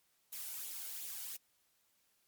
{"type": "noise with flanger", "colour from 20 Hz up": "blue", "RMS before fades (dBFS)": -44, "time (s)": [0.32, 1.37], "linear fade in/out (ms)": 10, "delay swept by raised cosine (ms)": [0.28, 1.38], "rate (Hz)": 2.8, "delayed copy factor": 0.5, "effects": ["white hiss -75 dBFS RMS until 2.27 s", "MP3 96 kbps"]}